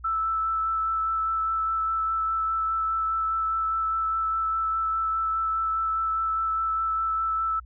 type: tone with vibrato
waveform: sine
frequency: 1318.5 Hz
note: E6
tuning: in tune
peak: -23 dBFS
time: 0.04-7.6 s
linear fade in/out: 10 ms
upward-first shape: sine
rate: 4.9 Hz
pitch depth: 10 cents each way
effects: added 60 Hz sine -43 dBFS peak until 7.65 s